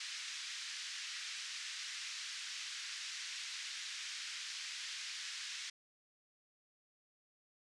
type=band-pass noise; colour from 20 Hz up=white; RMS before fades=-45 dBFS; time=0-5.7 s; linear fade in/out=5 ms; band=1600 to 6000 Hz; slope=24 dB/octave; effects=resampled to 24000 Hz